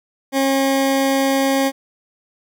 20% pulse tone, 270.9 Hz, C#4, 40 cents flat, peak -10 dBFS, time 0.32-1.72 s, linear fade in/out 50 ms, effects none

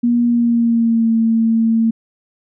sine tone with pitch glide, 238.7 to 226.1 Hz, A#3 to A3, +41 to +47 cents, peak -11 dBFS, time 0.03-1.91 s, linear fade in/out 10 ms, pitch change -94 cents, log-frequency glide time 0.25-1.12 s, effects none

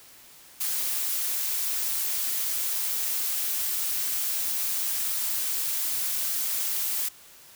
blue noise, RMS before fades -28 dBFS, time 0.6-7.09 s, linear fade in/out 10 ms, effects white hiss -51 dBFS RMS until 7.55 s

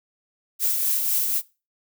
violet noise with tremolo, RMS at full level -21 dBFS, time 0.59-1.42 s, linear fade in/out 50 ms, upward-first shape triangle, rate 4 Hz, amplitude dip 40%, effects noise-tail reverb RT60 0.3 s tail -21 dB re dry

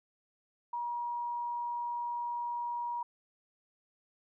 sine tone, 955 Hz, A#5, 42 cents sharp, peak -33 dBFS, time 0.73-3.03 s, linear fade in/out 5 ms, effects none

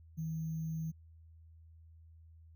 sine tone with sample-and-hold, 160 Hz, D#3, 49 cents sharp, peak -35 dBFS, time 0.17-0.92 s, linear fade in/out 20 ms, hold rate 6300 Hz, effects added 81 Hz sine -55 dBFS peak until 2.55 s

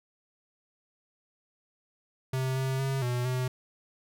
square tone with pitch steps, 131 / 132.4 / 135 / 123 / 127.4 Hz, C3 / C3 / C#3 / B2 / C3, +2 / +21 / -45 / -7 / -46 cents, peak -28 dBFS, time 2.33-3.48 s, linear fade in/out 5 ms, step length 230 ms, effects none

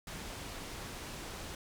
pink low-pass noise, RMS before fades -44 dBFS, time 0.07-1.55 s, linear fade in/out 2 ms, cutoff 10000 Hz, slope 12 dB/octave, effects none

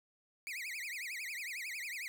40% pulse tone with vibrato, 2204 Hz, C#7, 11 cents flat, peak -39 dBFS, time 0.47-2.08 s, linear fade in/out 0 ms, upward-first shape triangle, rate 11 Hz, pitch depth 300 cents each way, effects none

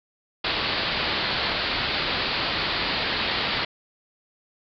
white low-pass noise, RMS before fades -26 dBFS, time 0.44-3.65 s, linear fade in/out 5 ms, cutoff 4700 Hz, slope 96 dB/octave, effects none

